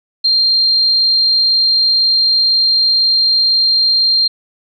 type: tone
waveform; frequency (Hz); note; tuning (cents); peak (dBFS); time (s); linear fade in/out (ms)
sine; 4186; C8; 0; -9; 0.24-4.28; 10
effects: none